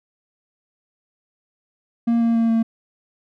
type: tone with pitch steps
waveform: triangle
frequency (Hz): 233.1 / 231 / 228.8 / 226.7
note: A#3 / A#3 / A#3 / A#3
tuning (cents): 0 / -16 / -32 / -48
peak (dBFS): -13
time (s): 2.07-2.63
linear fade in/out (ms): 10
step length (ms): 140
effects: none